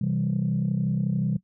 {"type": "chord", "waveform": "sine", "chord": "C major", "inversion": "none", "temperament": "equal", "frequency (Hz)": [130.81, 164.81, 196], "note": ["C3", "E3", "G3"], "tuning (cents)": [0, 0, 0], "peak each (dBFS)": -26, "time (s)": [0.01, 1.37], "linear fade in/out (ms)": 5, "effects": ["noise-tail reverb RT60 0.1 s tail -18 dB re dry", "tanh soft clip ceiling -16 dBFS"]}